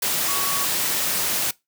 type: tone in noise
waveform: sine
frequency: 1124 Hz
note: C#6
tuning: 24 cents sharp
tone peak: -28 dBFS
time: 0.28-0.65 s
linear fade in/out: 5 ms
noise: white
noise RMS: -23 dBFS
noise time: 0.02-1.51 s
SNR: -8 dB
effects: noise-tail reverb RT60 0.2 s tail -22 dB re dry + high-pass 100 Hz 12 dB/octave